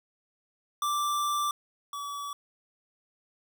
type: tone pair in turn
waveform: square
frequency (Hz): 1174.7 / 1143.2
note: D6 / D6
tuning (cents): 0 / -47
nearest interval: unison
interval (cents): 47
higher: first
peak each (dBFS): -27 / -35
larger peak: first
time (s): 0.82-1.51 / 1.93-2.33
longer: first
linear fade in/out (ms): 2
effects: none

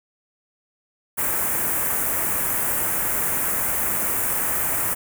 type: band-stop noise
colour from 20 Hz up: white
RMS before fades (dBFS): -23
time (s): 1.17-4.95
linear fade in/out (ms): 20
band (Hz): 2100 to 8400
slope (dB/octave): 24
effects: none

